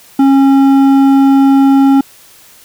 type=tone with hard clipping; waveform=sine; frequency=272.9 Hz; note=C#4; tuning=27 cents flat; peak=-6 dBFS; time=0.19-2.01 s; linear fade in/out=5 ms; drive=8 dB; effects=white hiss -41 dBFS RMS until 2.64 s